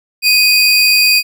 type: tone pair together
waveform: 45% pulse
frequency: 2495 / 4716 Hz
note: D#7 / D8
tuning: +4 / +6 cents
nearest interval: major seventh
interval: 1102 cents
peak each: -10 dBFS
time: 0.22-1.23 s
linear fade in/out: 50 ms
effects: none